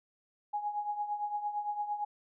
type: tone with tremolo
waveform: sine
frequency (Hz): 830.6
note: G#5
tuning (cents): 0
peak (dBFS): -29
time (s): 0.53-2.05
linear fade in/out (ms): 10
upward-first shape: triangle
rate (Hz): 8.8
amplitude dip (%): 75
effects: none